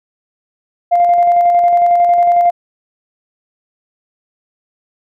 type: tone with tremolo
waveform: sine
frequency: 698.5 Hz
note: F5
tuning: in tune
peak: -5 dBFS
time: 0.91-2.51 s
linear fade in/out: 20 ms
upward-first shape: square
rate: 11 Hz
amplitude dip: 30%
effects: tanh soft clip ceiling -3 dBFS